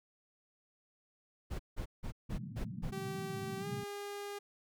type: noise bursts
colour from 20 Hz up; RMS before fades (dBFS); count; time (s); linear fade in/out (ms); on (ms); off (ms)
brown; -38; 6; 1.5-2.914; 20; 94; 170
type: band-pass noise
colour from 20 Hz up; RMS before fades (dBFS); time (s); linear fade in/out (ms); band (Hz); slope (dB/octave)
white; -43; 2.29-3.84; 5; 110 to 220; 48
type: tone with pitch glide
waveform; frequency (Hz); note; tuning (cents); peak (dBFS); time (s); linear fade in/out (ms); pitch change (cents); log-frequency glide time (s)
sawtooth; 386.8 to 406.3; G4 to G#4; -23 to -38; -37; 2.92-4.39; 10; +85; 3.59-3.66
effects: none